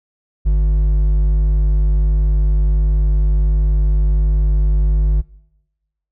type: tone with hard clipping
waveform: triangle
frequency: 50.7 Hz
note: G#1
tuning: 41 cents flat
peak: -12 dBFS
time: 0.45-5.22 s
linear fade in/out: 20 ms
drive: 8 dB
effects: noise-tail reverb RT60 1.0 s tail -23 dB re dry